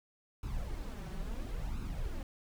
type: noise with flanger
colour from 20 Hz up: brown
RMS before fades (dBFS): -38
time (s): 0.43-2.23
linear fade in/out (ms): 2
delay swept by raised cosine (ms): 0.76 to 5.36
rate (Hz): 0.73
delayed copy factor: +0.65
effects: none